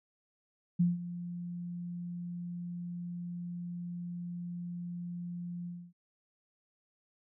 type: tone with ADSR envelope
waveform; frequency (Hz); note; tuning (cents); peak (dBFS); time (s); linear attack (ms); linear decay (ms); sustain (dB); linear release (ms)
sine; 174.61; F3; 0; -22; 0.79-5.93; 14; 170; -15; 270
effects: none